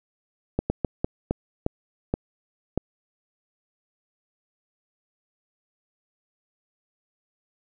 slowing click train, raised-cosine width 2 ms, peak -9 dBFS, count 8, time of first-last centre 0.59-2.776 s, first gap 110 ms, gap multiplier 1.34, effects none

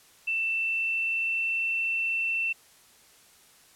sine tone with pitch glide, 2671 to 2686 Hz, E7 to E7, +22 to +32 cents, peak -25 dBFS, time 0.27-2.53 s, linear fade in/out 10 ms, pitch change +10 cents, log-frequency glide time 0.45-1.64 s, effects white hiss -57 dBFS RMS until 3.75 s + low-pass 12000 Hz 12 dB/octave

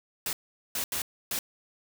white noise bursts at uneven times, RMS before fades -31 dBFS, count 4, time 0.26-0.33 / 0.75-0.84 / 0.92-1.02 / 1.31-1.39 s, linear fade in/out 2 ms, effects none

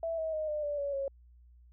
sine tone with pitch steps, 660 / 640.1 / 620.8 / 602.1 / 583.9 / 566.3 / 549.3 Hz, E5 / D#5 / D#5 / D5 / D5 / C#5 / C#5, +2 / +49 / -4 / +43 / -10 / +37 / -16 cents, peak -31 dBFS, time 0.03-1.08 s, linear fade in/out 2 ms, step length 150 ms, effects added 60 Hz sine -55 dBFS peak until 1.72 s

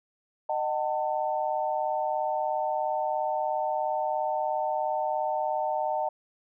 sine tone cluster, 616 / 756 / 893 Hz, D#5 / F#5 / A5, -17 / +37 / +25 cents, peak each -30 dBFS, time 0.49-6.09 s, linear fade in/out 5 ms, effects none

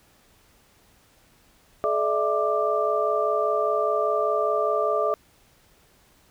sine tone cluster, 427.2 / 596 / 661 / 1182 Hz, G#4 / D5 / E5 / D6, +49 / +25 / +5 / +11 cents, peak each -26 dBFS, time 1.84-5.14 s, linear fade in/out 0 ms, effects pink hiss -59 dBFS RMS until 6.3 s

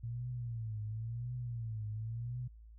sine tone with vibrato, 114.9 Hz, A#2, 25 cents flat, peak -37 dBFS, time 0.03-2.48 s, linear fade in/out 10 ms, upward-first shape triangle, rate 0.95 Hz, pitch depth 150 cents each way, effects added 55 Hz sine -52 dBFS peak until 2.78 s

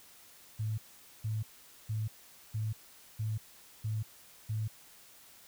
sine tone bursts, 108.8 Hz, A2, 19 cents flat, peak -31 dBFS, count 7, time 0.59-4.68 s, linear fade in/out 10 ms, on 190 ms, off 460 ms, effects white hiss -57 dBFS RMS until 5.47 s

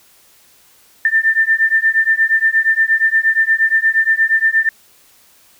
sine beating tone pair, 1785 / 1793.5 Hz, A6 / A6, +24 / +33 cents, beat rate 8.5 Hz, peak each -14 dBFS, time 1.05-4.69 s, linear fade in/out 2 ms, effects white hiss -50 dBFS RMS until 5.59 s

